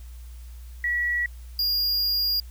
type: tone pair in turn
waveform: sine / square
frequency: 1933 / 4833 Hz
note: B6 / D8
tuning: -38 / +49 cents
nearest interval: octave + major third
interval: 1587 cents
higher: second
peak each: -22 dBFS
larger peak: neither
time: 0.84-1.26 / 1.59-2.4 s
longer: second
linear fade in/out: 2 ms
effects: added 60 Hz sine -38 dBFS peak until 2.5 s + white hiss -56 dBFS RMS until 2.5 s